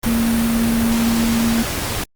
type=tone in noise; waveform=sine; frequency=230 Hz; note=A#3; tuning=23 cents flat; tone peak=-15 dBFS; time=0.06-1.63 s; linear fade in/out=5 ms; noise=pink; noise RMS=-23 dBFS; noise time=0.03-2.04 s; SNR=+5 dB; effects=Opus 32 kbps